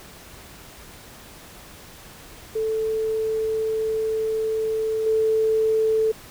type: tone with level steps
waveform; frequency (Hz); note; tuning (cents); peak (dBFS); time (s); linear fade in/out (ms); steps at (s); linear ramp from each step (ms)
sine; 440; A4; 0; -21 / -17; 2.55-6.12; 10; 5.06; 5
effects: pink hiss -44 dBFS RMS until 6.3 s